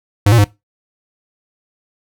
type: tone with pitch steps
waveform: square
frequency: 101.7 / 117.9 / 102.6 Hz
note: G#2 / A#2 / G#2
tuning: -36 / +20 / -21 cents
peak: -8 dBFS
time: 0.26-0.443 s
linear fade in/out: 5 ms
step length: 61 ms
effects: noise-tail reverb RT60 0.2 s tail -20 dB re dry